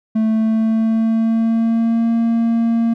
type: tone with pitch glide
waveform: triangle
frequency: 220 to 230.1 Hz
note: A3 to A#3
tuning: 0 to -22 cents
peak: -11 dBFS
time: 0.15-2.94 s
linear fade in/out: 10 ms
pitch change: +78 cents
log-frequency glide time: 0.26-2.11 s
effects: none